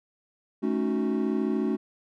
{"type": "chord", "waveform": "triangle", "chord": "D# half-diminished seventh", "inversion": "second", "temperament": "equal with one note detuned", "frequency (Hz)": [217, 277.2, 311.1, 370], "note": ["A3", "C#4", "D#4", "F#4"], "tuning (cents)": [-24, 0, 0, 0], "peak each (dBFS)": [-26, -27, -31, -28], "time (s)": [0.62, 1.77], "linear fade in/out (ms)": 20, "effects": []}